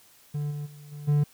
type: tone with level steps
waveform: triangle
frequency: 146.83 Hz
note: D3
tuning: in tune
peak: -25 / -29 / -42 / -35 / -17 dBFS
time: 0.34-1.24 s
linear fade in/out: 10 ms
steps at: 0.5 / 0.65 / 0.91 / 1.07 s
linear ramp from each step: 20 ms
effects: white hiss -57 dBFS RMS until 1.33 s